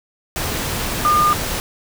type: tone in noise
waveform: sine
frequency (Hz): 1211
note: D#6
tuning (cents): -47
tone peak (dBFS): -12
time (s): 1.05-1.33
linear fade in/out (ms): 0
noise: pink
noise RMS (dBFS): -23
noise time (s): 0.36-1.6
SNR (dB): +8
effects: none